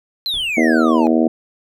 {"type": "exponential sweep", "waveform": "triangle", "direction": "down", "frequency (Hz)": [4173, 811], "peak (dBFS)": -17, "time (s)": [0.26, 1.07], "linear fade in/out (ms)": 0}
{"type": "noise with exponential decay", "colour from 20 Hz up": "brown", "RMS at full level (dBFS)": -34, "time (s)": [0.34, 0.74], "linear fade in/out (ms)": 0, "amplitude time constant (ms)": 86}
{"type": "harmonic tone", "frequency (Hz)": 80.3, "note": "E2", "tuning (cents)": -45, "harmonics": [3, 4, 5, 6, 7, 8, 9], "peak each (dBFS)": [-15, -16, -24, -23, -25, -22, -28], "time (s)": [0.57, 1.28], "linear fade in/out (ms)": 5}
{"effects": []}